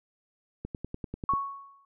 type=click train; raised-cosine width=3 ms; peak=-22 dBFS; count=8; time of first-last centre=0.65-1.336 s; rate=10.2 Hz
type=tone with exponential decay; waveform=sine; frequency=1108.7 Hz; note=C#6; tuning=in tune; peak=-21 dBFS; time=1.29-1.85 s; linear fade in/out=2 ms; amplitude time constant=120 ms
effects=none